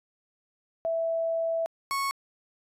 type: tone pair in turn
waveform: sine / 35% pulse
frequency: 659 / 1102.9 Hz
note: E5 / C#6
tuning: -1 / -9 cents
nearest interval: major sixth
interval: 892 cents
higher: second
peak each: -25 dBFS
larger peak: neither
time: 0.85-1.66 / 1.91-2.11 s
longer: first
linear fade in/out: 0 ms
effects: resampled to 32000 Hz